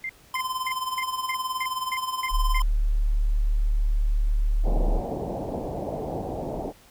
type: tone bursts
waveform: sine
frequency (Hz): 2093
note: C7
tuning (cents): 0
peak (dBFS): -28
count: 9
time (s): 0.04-2.597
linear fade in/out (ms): 2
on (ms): 53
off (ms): 260
type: tone with tremolo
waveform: square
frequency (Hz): 1030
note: C6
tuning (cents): -28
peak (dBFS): -25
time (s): 0.34-2.62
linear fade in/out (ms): 2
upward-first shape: sine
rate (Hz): 19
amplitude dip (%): 65
type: tone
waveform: sine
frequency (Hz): 36.85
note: D1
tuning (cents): +7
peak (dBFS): -19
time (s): 2.3-5.02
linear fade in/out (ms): 50
type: low-pass noise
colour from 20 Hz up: white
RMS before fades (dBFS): -31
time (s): 4.63-6.73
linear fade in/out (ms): 50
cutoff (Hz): 780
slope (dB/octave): 48
effects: pink hiss -54 dBFS RMS until 6.9 s